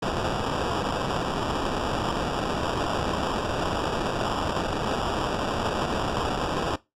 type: noise with sample-and-hold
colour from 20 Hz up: violet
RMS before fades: -27 dBFS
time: 0.02-6.76 s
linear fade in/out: 10 ms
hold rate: 2100 Hz
effects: noise-tail reverb RT60 0.2 s tail -18 dB re dry + low-pass 6000 Hz 12 dB/octave